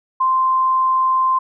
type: tone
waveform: sine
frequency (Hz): 1043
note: C6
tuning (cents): -6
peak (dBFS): -13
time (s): 0.2-1.39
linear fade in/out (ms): 10
effects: none